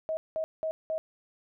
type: tone bursts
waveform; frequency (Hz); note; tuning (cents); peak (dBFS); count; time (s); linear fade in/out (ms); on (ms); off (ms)
sine; 636; D#5; +38; -28; 4; 0.09-0.98; 0; 80; 190
effects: none